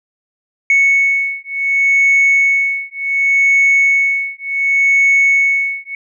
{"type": "beating tone pair", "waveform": "sine", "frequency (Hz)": [2212, 2212.68], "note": ["C#7", "C#7"], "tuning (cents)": [-4, -4], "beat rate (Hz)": 0.68, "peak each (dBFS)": -12, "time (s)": [0.7, 5.95], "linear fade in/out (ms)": 2, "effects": ["tanh soft clip ceiling -5 dBFS"]}